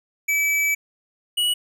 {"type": "tone pair in turn", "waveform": "square", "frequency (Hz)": [2300, 2926], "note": ["D7", "F#7"], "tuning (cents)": [-37, -20], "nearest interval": "major third", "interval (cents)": 417, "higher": "second", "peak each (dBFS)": [-19, -19], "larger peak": "neither", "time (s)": [[0.28, 0.75], [1.37, 1.54]], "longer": "first", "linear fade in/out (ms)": 10, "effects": []}